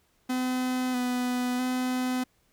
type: tone with pitch steps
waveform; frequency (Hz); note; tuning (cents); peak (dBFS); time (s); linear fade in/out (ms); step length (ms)
45% pulse; 254.1 / 248.4 / 253.5; B3 / B3 / B3; +49 / +10 / +45; -26; 0.29-2.24; 10; 650
effects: pink hiss -68 dBFS RMS until 2.52 s

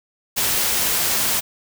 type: noise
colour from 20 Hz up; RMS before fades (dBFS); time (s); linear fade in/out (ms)
white; -20; 0.36-1.41; 20
effects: none

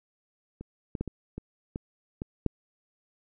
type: clicks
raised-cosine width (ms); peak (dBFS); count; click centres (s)
3; -27 / -20 / -17 / -22 / -23 / -20 / -20 / -12; 8; 0.61 / 0.952 / 1.01 / 1.077 / 1.38 / 1.759 / 2.219 / 2.463
effects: none

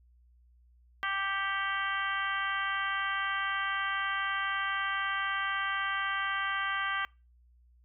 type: harmonic tone with a mistuned harmonic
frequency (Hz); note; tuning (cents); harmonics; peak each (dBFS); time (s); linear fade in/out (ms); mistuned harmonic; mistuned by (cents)
392; G4; 0; 2 / 3 / 4 / 5 / 6 / 7 / 8; -42 / -34 / -34 / -36 / -44 / -43 / -41; 1.03-7.05; 0; 6; -72
effects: noise-tail reverb RT60 0.3 s tail -25 dB re dry + added 60 Hz sine -59 dBFS peak until 7.84 s

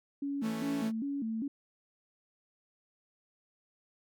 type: tone with vibrato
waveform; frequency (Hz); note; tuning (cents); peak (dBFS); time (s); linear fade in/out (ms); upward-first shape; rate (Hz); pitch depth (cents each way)
sine; 250.4; B3; +24; -32; 0.22-1.48; 5; square; 2.5; 200
type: chord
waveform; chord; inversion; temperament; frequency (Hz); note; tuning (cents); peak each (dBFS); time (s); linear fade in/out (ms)
sawtooth; A major; second; equal; 164.81 / 220 / 277.2; E3 / A3 / C#4; 0 / 0 / 0; -39 / -35 / -39; 0.41-0.92; 50
effects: none

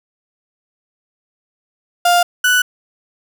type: tone pair in turn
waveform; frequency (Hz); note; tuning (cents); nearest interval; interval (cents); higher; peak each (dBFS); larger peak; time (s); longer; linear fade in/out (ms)
35% pulse; 702 / 1484.4; F5 / F#6; +9 / +5; octave + minor second; 1296; second; -8 / -9; first; 2.05-2.23 / 2.44-2.62; neither; 5
effects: none

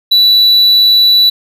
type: tone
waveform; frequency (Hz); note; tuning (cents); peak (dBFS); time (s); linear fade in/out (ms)
triangle; 3951; B7; 0; -3; 0.11-1.3; 10
effects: none

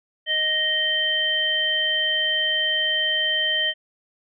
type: harmonic tone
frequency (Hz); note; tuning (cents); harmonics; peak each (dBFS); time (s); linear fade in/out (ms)
622.3; D#5; 0; 1 / 3 / 5; -32 / -24 / -21; 0.26-3.74; 50
effects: none

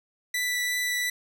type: tone with vibrato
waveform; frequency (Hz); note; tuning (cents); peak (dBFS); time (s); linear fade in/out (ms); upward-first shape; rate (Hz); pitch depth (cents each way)
sawtooth; 1975.5; B6; 0; -22; 0.34-1.1; 5; triangle; 2.8; 9
effects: none

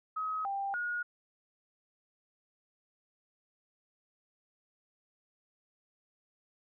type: tone with pitch steps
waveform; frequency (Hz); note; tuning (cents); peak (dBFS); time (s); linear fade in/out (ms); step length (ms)
sine; 1271 / 791 / 1442; D#6 / G5 / F#6; +36 / +15 / -45; -32; 0.16-1.03; 10; 290
effects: none

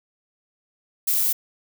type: noise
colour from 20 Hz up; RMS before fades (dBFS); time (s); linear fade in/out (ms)
violet; -21; 1.07-1.33; 10
effects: none

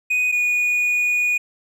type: tone pair in turn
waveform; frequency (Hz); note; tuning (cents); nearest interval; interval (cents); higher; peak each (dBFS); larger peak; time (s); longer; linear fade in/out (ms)
triangle; 2489 / 2458; D#7 / D#7; 0 / -22; unison; 22; first; -15; neither; 0.1-0.32 / 0.32-1.38; second; 10
effects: none

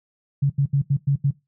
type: tone bursts at uneven times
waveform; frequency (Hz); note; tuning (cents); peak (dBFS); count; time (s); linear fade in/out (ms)
sine; 140; C#3; +18; -15; 6; 0.42-0.5 / 0.58-0.66 / 0.73-0.82 / 0.9-0.97 / 1.07-1.16 / 1.24-1.31; 10
effects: noise-tail reverb RT60 0.2 s tail -19 dB re dry

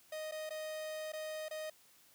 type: tone with dropouts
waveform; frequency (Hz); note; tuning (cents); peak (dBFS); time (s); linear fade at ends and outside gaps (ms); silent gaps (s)
45% pulse; 622.3; D#5; 0; -40; 0.12-1.7; 5; 0.313-0.32 / 0.494-0.505 / 1.121-1.133 / 1.485-1.509
effects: white hiss -65 dBFS RMS until 2.14 s + high-pass 60 Hz 12 dB/octave

